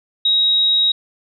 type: tone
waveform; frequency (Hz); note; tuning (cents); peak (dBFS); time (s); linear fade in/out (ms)
sine; 3803; A#7; +34; -12; 0.25-0.92; 5
effects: none